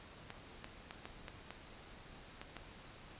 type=clicks; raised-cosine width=0.3 ms; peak=-29 dBFS; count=8; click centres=0.304 / 0.644 / 0.909 / 1.055 / 1.282 / 1.506 / 2.415 / 2.567 s; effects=pink hiss -55 dBFS RMS until 3.19 s + resampled to 8000 Hz